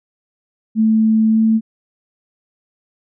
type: tone with pitch glide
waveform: sine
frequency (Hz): 220 to 221.8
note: A3 to A3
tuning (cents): 0 to +14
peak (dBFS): -10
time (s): 0.75-1.61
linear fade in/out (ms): 50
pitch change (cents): +14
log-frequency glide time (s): 1.29-1.4
effects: none